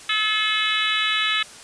harmonic tone, 430 Hz, A4, 40 cents flat, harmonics 3 / 4 / 5 / 6 / 7 / 8 / 9, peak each -27 / -27 / -27 / -27 / -27 / -27 / -27 dBFS, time 0.09-1.43 s, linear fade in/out 5 ms, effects white hiss -42 dBFS RMS until 1.63 s + resampled to 22050 Hz

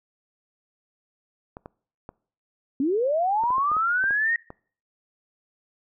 clicks, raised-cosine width 1 ms, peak -24 dBFS, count 11, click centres 1.569 / 1.659 / 2.091 / 3.437 / 3.505 / 3.582 / 3.716 / 3.767 / 4.04 / 4.108 / 4.504 s
sine linear sweep, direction up, 254.6 to 1889 Hz, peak -20 dBFS, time 2.8-4.36 s, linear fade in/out 2 ms
effects noise-tail reverb RT60 0.5 s tail -24 dB re dry

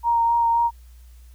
sine tone with vibrato, 932.3 Hz, A#5, in tune, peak -16 dBFS, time 0.03-0.71 s, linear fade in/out 50 ms, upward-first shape sine, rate 3.8 Hz, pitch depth 14 cents each way, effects added 60 Hz sine -43 dBFS peak until 1.34 s + white hiss -60 dBFS RMS until 1.34 s

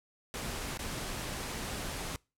pink noise with dropouts, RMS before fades -38 dBFS, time 0.34-2.16 s, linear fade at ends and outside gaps 0 ms, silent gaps 0.774-0.792 s, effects noise-tail reverb RT60 0.3 s tail -25 dB re dry + low-pass 12000 Hz 12 dB/octave

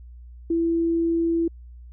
sine tone, 333.4 Hz, E4, 20 cents sharp, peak -19 dBFS, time 0.5-1.48 s, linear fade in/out 5 ms, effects added 60 Hz sine -40 dBFS peak until 1.92 s

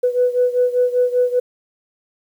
sine beating tone pair, 493.9 / 499 Hz, B4 / B4, 0 / +18 cents, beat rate 5.1 Hz, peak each -15 / -18 dBFS, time 0.03-1.4 s, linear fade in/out 10 ms, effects tanh soft clip ceiling -6 dBFS + 8-bit

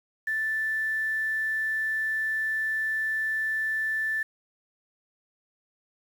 sine tone with quantisation, 1760 Hz, A6, in tune, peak -25 dBFS, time 0.27-4.23 s, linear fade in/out 5 ms, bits 8, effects none

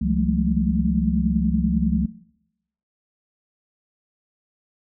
sine tone cluster, 68.6 / 171.6 / 189.2 / 210.7 / 221 Hz, C#2 / F3 / F#3 / G#3 / A3, -17 / -30 / +39 / +25 / +8 cents, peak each -25 dBFS, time 0.01-2.06 s, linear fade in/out 10 ms, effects noise-tail reverb RT60 0.8 s tail -19 dB re dry

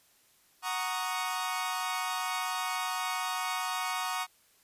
sawtooth chord, D# minor seventh, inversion first, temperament equal, 740 / 932.3 / 1108.7 / 1244.5 Hz, F#5 / A#5 / C#6 / D#6, 0 / 0 / 0 / 0 cents, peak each -33 dBFS, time 0.62-4.27 s, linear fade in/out 50 ms, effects white hiss -65 dBFS RMS until 4.63 s + resampled to 32000 Hz

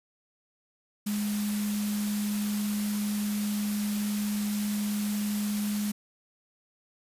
sine tone in noise, 207.7 Hz, G#3, in tune, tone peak -27 dBFS, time 1.06-5.92 s, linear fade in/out 10 ms, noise white, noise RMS -38 dBFS, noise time 1.06-5.92 s, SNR +8 dB, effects resampled to 32000 Hz

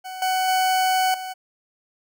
40% pulse tone with level steps, 748 Hz, F#5, 19 cents sharp, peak -31 / -19 / -17 / -29 dBFS, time 0.04-1.34 s, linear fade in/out 20 ms, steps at 0.22 / 0.48 / 1.14 s, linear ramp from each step 2 ms, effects none

